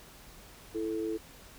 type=tone pair together; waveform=sine; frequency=331.2 / 437.7 Hz; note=E4 / A4; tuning=+8 / -9 cents; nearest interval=perfect fourth; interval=483 cents; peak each=-33 / -34 dBFS; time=0.74-1.18 s; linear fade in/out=20 ms; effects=added 48 Hz sine -60 dBFS peak until 1.58 s + pink hiss -53 dBFS RMS until 1.58 s